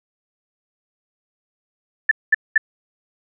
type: tone bursts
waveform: sine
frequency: 1760 Hz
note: A6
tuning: in tune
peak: -9 dBFS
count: 3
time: 2.09-2.579 s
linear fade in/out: 5 ms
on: 23 ms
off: 210 ms
effects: none